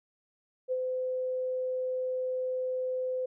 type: tone with ADSR envelope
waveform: sine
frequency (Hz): 511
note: C5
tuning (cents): -41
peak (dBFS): -26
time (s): 0.68-3.26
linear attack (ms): 38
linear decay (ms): 46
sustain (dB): -3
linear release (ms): 8
effects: none